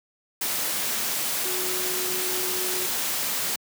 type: tone in noise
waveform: sine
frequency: 367.6 Hz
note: F#4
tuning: 11 cents flat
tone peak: -33 dBFS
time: 1.45-2.86 s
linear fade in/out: 5 ms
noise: white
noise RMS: -27 dBFS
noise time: 0.41-3.56 s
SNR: -9 dB
effects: high-pass 150 Hz 12 dB/octave